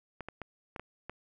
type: clicks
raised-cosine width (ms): 0.5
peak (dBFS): -25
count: 6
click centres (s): 0.207 / 0.286 / 0.417 / 0.762 / 0.796 / 1.096
effects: none